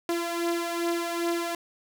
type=beating tone pair; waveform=sawtooth; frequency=340 / 342.5 Hz; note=F4 / F4; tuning=-46 / -34 cents; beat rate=2.5 Hz; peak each=-24 / -28 dBFS; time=0.09-1.55 s; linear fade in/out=2 ms; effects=none